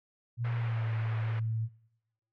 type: tone with pitch glide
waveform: sine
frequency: 118.4 to 111.88 Hz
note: A#2 to A2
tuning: +27 to +29 cents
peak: -29 dBFS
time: 0.37-1.69 s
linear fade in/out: 50 ms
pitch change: -98 cents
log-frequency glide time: 0.53-0.87 s
type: band-pass noise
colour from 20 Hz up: white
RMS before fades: -46 dBFS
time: 0.44-1.4 s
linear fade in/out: 10 ms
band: 360 to 2200 Hz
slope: 24 dB/octave
effects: noise-tail reverb RT60 1.0 s tail -25 dB re dry